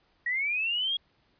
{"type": "linear sweep", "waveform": "sine", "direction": "up", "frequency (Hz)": [1888, 3319], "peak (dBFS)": -26, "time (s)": [0.26, 0.97], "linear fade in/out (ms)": 5, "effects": ["pink hiss -68 dBFS RMS until 1.39 s", "resampled to 11025 Hz"]}